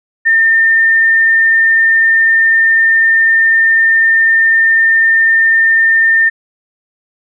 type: tone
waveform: sine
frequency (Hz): 1808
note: A6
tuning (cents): +47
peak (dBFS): -6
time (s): 0.25-6.3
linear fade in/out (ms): 20
effects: none